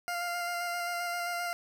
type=tone with vibrato; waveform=20% pulse; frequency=698.5 Hz; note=F5; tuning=in tune; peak=-27 dBFS; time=0.08-1.53 s; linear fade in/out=0 ms; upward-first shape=square; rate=7.6 Hz; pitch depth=13 cents each way; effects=none